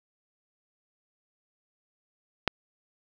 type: click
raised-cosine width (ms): 0.3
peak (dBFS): -6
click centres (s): 2.477
effects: none